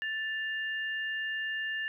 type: tone pair together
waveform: sine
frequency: 1760 / 2812 Hz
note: A6 / F7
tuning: 0 / +11 cents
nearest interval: minor sixth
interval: 811 cents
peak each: -32 / -39 dBFS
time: 0.02-1.88 s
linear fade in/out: 0 ms
effects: none